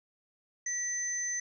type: tone pair together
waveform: sine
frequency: 1932 / 6130 Hz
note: B6 / G8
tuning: -39 / -40 cents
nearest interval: octave + minor sixth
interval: 1999 cents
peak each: -37 / -32 dBFS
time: 0.66-1.4 s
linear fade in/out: 5 ms
effects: none